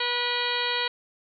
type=harmonic tone with a mistuned harmonic; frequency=486.3 Hz; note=B4; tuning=27 cents flat; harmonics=1 / 2 / 3 / 4 / 5 / 6 / 7 / 8 / 9; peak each=-34 / -32 / -34 / -32 / -34 / -36 / -33 / -31 / -35 dBFS; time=0-0.88 s; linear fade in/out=5 ms; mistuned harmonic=7; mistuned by=-84 cents; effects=none